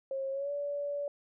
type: tone with pitch glide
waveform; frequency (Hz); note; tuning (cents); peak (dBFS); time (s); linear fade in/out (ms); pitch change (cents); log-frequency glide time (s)
sine; 539 to 574.4; C#5 to D5; -49 to -39; -32; 0.11-1.08; 2; +110; 0.31-0.51
effects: none